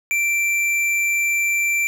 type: tone with tanh clipping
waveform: triangle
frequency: 2349 Hz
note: D7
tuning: in tune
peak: -19 dBFS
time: 0.11-1.87 s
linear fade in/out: 0 ms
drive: 17 dB
effects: none